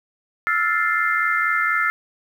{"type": "chord", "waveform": "sine", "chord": "F major seventh", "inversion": "third", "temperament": "equal with one note detuned", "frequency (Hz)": [1318.5, 1402.6, 1760, 2093], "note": ["E6", "F6", "A6", "C7"], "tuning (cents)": [0, 7, 0, 0], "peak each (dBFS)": -23, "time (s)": [0.47, 1.9], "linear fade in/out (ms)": 0, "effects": ["8-bit"]}